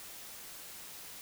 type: silence
effects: white hiss -48 dBFS RMS until 1.21 s